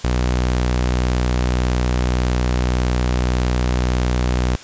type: tone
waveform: sawtooth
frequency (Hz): 61.74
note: B1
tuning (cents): 0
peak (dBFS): -12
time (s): 0.04-4.56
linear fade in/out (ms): 5
effects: white hiss -38 dBFS RMS until 4.63 s + resampled to 16000 Hz